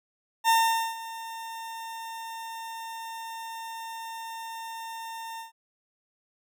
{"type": "tone with ADSR envelope", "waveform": "40% pulse", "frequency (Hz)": 908, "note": "A#5", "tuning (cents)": -46, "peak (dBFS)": -17, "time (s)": [0.44, 5.52], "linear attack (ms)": 47, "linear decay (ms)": 460, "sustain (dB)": -18, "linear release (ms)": 130, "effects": []}